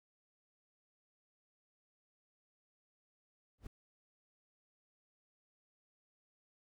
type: noise with exponential growth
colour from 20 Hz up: brown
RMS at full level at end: -42 dBFS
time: 3.58-3.67 s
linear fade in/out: 5 ms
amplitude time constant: 19 ms
effects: none